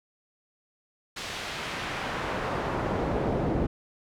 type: noise with band-pass filter sweep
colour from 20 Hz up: brown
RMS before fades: -30 dBFS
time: 1.16-3.67 s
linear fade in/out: 10 ms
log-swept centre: 4300 to 340 Hz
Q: 0.73
effects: none